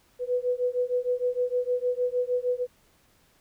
sine beating tone pair, 492.2 / 498.7 Hz, B4 / B4, -6 / +17 cents, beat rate 6.5 Hz, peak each -27 dBFS, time 0.19-2.67 s, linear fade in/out 50 ms, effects pink hiss -63 dBFS RMS until 3.4 s

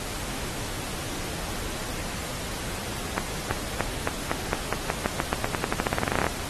accelerating click train, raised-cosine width 0.5 ms, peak -8 dBFS, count 27, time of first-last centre 3.18-6.267 s, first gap 330 ms, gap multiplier 0.9, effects pink hiss -34 dBFS RMS until 6.49 s + AAC 32 kbps

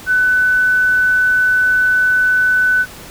sine tone, 1500 Hz, F#6, 23 cents sharp, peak -10 dBFS, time 0.06-2.86 s, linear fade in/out 50 ms, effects pink hiss -35 dBFS RMS until 3.1 s

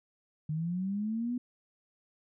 sine linear sweep, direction up, 150 to 250 Hz, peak -30 dBFS, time 0.49-1.38 s, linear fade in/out 5 ms, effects none

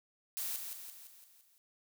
blue noise with echo, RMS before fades -38 dBFS, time 0.37-0.56 s, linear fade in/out 0 ms, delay 170 ms, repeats 6, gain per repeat -5 dB, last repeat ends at 1.58 s, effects none

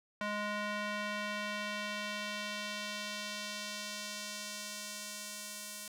square tone with band-pass filter sweep, 208.2 Hz, G#3, 5 cents sharp, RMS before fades -40 dBFS, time 0.21-5.88 s, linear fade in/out 2 ms, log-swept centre 1500 to 9600 Hz, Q 0.86, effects none

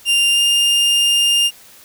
40% pulse tone with pitch glide, 2794 to 2810 Hz, F7 to F7, 0 to +10 cents, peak -11 dBFS, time 0.05-1.51 s, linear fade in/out 50 ms, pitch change +10 cents, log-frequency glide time 0.32-0.39 s, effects white hiss -44 dBFS RMS until 1.84 s

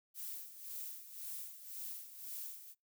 violet noise with tremolo, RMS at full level -44 dBFS, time 0.14-2.75 s, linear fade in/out 50 ms, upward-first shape sine, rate 1.9 Hz, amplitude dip 70%, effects noise-tail reverb RT60 0.2 s tail -25 dB re dry

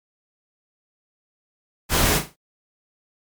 pink noise with echo, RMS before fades -19 dBFS, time 1.89-2.21 s, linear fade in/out 50 ms, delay 38 ms, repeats 4, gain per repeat -9 dB, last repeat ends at 2.362 s, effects MP3 96 kbps

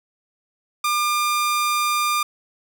sawtooth tone, 1200 Hz, D6, 37 cents sharp, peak -15 dBFS, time 0.84-2.23 s, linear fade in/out 5 ms, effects none

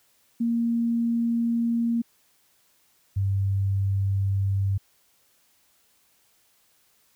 sine tone pair in turn, 233.1 / 98.01 Hz, A#3 / G2, 0 / 0 cents, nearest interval octave + minor third, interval 1500 cents, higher first, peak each -21 dBFS, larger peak neither, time 0.4-2.02 / 3.16-4.78 s, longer neither, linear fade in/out 10 ms, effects white hiss -64 dBFS RMS until 7.15 s

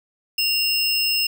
square tone pair together, 2778 / 5193 Hz, F7 / E8, -10 / -27 cents, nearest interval major seventh, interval 1083 cents, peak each -22 dBFS, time 0.38-1.27 s, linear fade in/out 5 ms, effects none

